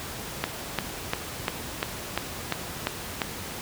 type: click train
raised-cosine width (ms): 0.3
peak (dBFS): -8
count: 9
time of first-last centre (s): 0.44-3.218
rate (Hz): 2.88
effects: pink hiss -36 dBFS RMS until 3.61 s + high-pass 60 Hz 12 dB/octave